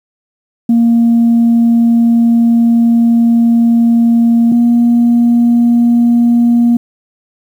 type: tone pair in turn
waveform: sine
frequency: 232.9 / 237 Hz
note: A#3 / A#3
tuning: -1 / +29 cents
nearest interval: unison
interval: 30 cents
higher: second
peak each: -4 dBFS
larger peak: neither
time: 0.69-4.52 / 4.52-6.77 s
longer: first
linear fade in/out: 5 ms
effects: tanh soft clip ceiling -3 dBFS + 7-bit